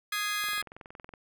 25% pulse chord, Ab major, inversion second, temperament just, 1245.9 / 1661.2 / 2077 Hz, Eb6 / Ab6 / C7, +2 / 0 / -13 cents, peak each -30 / -29 / -32 dBFS, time 0.12-0.62 s, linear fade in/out 5 ms
click train, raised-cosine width 0.5 ms, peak -30 dBFS, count 16, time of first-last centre 0.44-1.138 s, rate 21.5 Hz
effects none

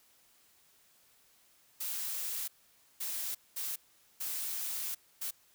blue noise bursts at uneven times, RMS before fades -37 dBFS, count 5, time 1.8-2.48 / 3-3.35 / 3.56-3.76 / 4.2-4.95 / 5.21-5.31 s, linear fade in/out 10 ms, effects white hiss -66 dBFS RMS until 5.54 s

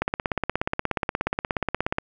click train, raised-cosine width 0.5 ms, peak -8 dBFS, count 34, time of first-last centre 0.02-1.984 s, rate 16.8 Hz, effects none

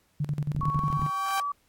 sine tone with tremolo, 146.83 Hz, D3, in tune, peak -24 dBFS, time 0.2-1.1 s, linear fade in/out 5 ms, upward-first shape square, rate 11 Hz, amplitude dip 80%
clicks, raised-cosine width 5 ms, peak -21 dBFS, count 10, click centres 0.549 / 0.593 / 0.633 / 0.684 / 0.759 / 0.793 / 0.837 / 0.902 / 0.995 / 1.029 s
sine tone with pitch glide, 1112 to 1147.9 Hz, C#6 to D6, +5 to -40 cents, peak -27 dBFS, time 0.61-1.52 s, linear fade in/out 5 ms, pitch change +55 cents, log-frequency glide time 0.85-1.34 s
sawtooth tone with exponential growth, 784 Hz, G5, in tune, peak -22 dBFS, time 0.61-1.4 s, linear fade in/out 2 ms, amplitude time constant 170 ms
effects pink hiss -67 dBFS RMS until 1.68 s + AAC 64 kbps

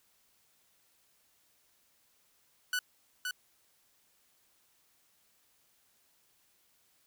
sawtooth tone with echo, 1486 Hz, F#6, 7 cents sharp, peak -26 dBFS, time 2.73-2.79 s, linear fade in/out 2 ms, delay 520 ms, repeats 1, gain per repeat -4 dB, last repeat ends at 3.31 s, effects white hiss -70 dBFS RMS until 7.06 s

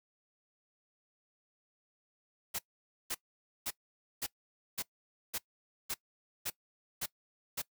white noise bursts, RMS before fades -36 dBFS, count 10, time 2.54-7.62 s, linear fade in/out 10 ms, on 49 ms, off 510 ms, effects noise-tail reverb RT60 0.1 s tail -21 dB re dry

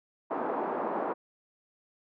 white band-pass noise, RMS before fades -32 dBFS, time 0.3-1.14 s, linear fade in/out 20 ms, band 240 to 1000 Hz, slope 24 dB/octave, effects none

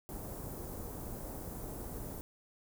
pink band-stop noise, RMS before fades -43 dBFS, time 0.09-2.21 s, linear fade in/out 0 ms, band 730 to 12000 Hz, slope 12 dB/octave, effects none

